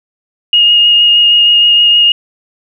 sine tone with vibrato, 2857 Hz, F7, 39 cents sharp, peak -4 dBFS, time 0.53-2.12 s, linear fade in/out 2 ms, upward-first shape sine, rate 6.4 Hz, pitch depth 11 cents each way, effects none

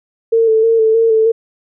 sine tone with vibrato, 448.2 Hz, A4, 32 cents sharp, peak -8 dBFS, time 0.32-1.32 s, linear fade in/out 10 ms, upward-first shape square, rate 3.2 Hz, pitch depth 26 cents each way, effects none

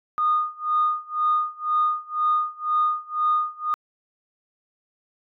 sine tone with tremolo, 1228 Hz, D#6, 23 cents flat, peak -16 dBFS, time 0.18-3.74 s, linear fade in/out 0 ms, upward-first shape sine, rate 2 Hz, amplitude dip 95%, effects tanh soft clip ceiling -12 dBFS

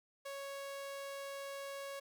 sawtooth tone, 554.4 Hz, C#5, in tune, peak -39 dBFS, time 0.25-2 s, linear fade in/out 10 ms, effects none

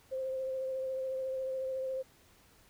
sine tone with vibrato, 525 Hz, C5, 6 cents sharp, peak -33 dBFS, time 0.11-2.03 s, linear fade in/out 20 ms, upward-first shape triangle, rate 14 Hz, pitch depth 22 cents each way, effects pink hiss -63 dBFS RMS until 2.69 s

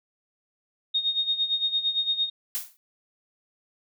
sine tone with tremolo, 3708 Hz, A#7, 10 cents flat, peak -20 dBFS, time 0.94-2.3 s, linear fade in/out 10 ms, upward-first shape sine, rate 8.8 Hz, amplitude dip 75%
blue noise with exponential decay, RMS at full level -26 dBFS, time 2.55-2.77 s, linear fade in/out 0 ms, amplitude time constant 46 ms
effects none

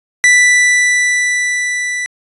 45% pulse tone with level ramp, 1975.5 Hz, B6, in tune, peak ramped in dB -5 to -17 dBFS, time 0.24-2.06 s, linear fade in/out 0 ms, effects resampled to 24000 Hz

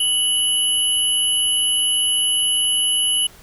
sine tone pair together, 2960 / 11175 Hz, F#7 / F9, 0 / 0 cents, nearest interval octave + major seventh, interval 2300 cents, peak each -17 / -21 dBFS, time 0-3.27 s, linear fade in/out 5 ms, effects pink hiss -46 dBFS RMS until 3.42 s

